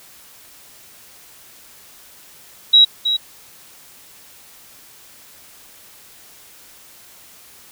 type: tone with echo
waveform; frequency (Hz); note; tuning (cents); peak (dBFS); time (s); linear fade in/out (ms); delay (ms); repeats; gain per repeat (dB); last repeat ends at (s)
sine; 3860; B7; -40; -6; 2.73-2.85; 10; 320; 1; -9; 3.17
effects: white hiss -45 dBFS RMS until 7.71 s